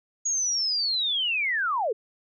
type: linear sweep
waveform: sine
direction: down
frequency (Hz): 6730 to 392.1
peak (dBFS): -23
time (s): 0.25-1.93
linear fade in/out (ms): 10
effects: none